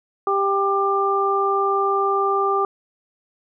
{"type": "tone cluster", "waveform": "sine", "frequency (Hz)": [394.4, 788, 1190], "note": ["G4", "G5", "D6"], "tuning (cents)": [11, 9, 22], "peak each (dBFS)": [-21, -24, -20], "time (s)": [0.27, 2.65], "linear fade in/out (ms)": 2, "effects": []}